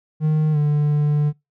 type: tone with pitch glide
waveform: triangle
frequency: 154.5 to 148.12 Hz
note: D#3 to D3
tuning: -12 to +15 cents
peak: -13 dBFS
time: 0.2-1.33 s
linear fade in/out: 50 ms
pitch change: -73 cents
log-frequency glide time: 0.52-0.57 s
effects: noise-tail reverb RT60 0.2 s tail -24 dB re dry